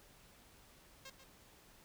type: tone with echo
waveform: 5% pulse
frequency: 535 Hz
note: C5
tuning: 38 cents sharp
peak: -38 dBFS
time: 1.05-1.1 s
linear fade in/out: 5 ms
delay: 140 ms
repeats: 1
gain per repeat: -10 dB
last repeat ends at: 1.24 s
effects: pink hiss -63 dBFS RMS until 1.84 s